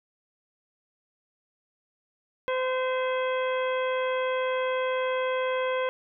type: harmonic tone with a mistuned harmonic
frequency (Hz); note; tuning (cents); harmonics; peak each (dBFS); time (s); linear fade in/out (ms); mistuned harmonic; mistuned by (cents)
514; C5; -31; 1 / 2 / 3 / 4 / 5 / 6; -26 / -32 / -36 / -38 / -40 / -42; 2.48-5.89; 0; 6; +94
effects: none